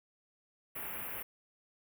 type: band-stop noise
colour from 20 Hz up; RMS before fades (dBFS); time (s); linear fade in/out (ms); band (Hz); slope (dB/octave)
white; -41; 0.75-1.23; 10; 2800 to 11000; 48
effects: none